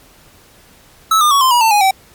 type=tone with pitch steps; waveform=square; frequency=1301 / 1206.9 / 1119.6 / 1038.6 / 963.5 / 893.8 / 829.1 / 769.1 Hz; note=E6 / D6 / C#6 / C6 / B5 / A5 / G#5 / G5; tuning=-23 / +47 / +17 / -13 / -43 / +27 / -3 / -33 cents; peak=-9 dBFS; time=1.11-1.91 s; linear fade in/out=5 ms; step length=100 ms; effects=pink hiss -46 dBFS RMS until 2.14 s + MP3 96 kbps